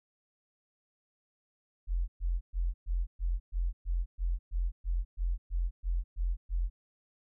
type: tone bursts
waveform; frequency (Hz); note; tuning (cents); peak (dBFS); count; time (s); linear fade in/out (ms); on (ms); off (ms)
sine; 43.36; F1; -12; -27; 15; 1.87-6.7; 50; 210; 120
effects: none